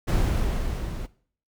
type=noise with level ramp; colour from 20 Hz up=brown; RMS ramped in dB=-20 to -33 dBFS; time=0.07-1.07 s; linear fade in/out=20 ms; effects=noise-tail reverb RT60 0.5 s tail -19 dB re dry